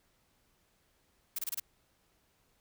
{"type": "noise bursts", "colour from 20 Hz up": "blue", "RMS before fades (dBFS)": -35, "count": 5, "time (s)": [1.36, 1.599], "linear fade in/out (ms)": 5, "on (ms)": 27, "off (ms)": 26, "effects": ["pink hiss -72 dBFS RMS until 2.6 s"]}